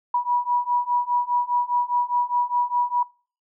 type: beating tone pair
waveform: sine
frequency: 970 / 974.9 Hz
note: B5 / B5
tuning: -31 / -23 cents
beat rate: 4.9 Hz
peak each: -23 dBFS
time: 0.14-3.03 s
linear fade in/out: 5 ms
effects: noise-tail reverb RT60 0.4 s tail -24 dB re dry